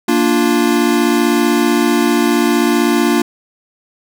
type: chord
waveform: square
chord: Bb major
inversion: none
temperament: equal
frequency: 233.1 / 293.7 / 349.2 Hz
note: Bb3 / D4 / F4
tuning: 0 / 0 / 0 cents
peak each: -16 dBFS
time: 0.08-3.22 s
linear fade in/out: 5 ms
effects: none